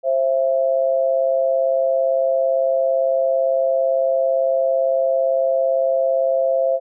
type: tone pair together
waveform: sine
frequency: 530 / 667.8 Hz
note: C5 / E5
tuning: +22 / +22 cents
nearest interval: major third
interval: 400 cents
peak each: -17 / -19 dBFS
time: 0.03-6.8 s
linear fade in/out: 50 ms
effects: none